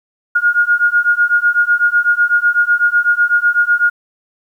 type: beating tone pair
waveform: sine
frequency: 1425 / 1433 Hz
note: F6 / F6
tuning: +34 / +44 cents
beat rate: 8 Hz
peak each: -13 dBFS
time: 0.35-3.9 s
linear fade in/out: 10 ms
effects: 8-bit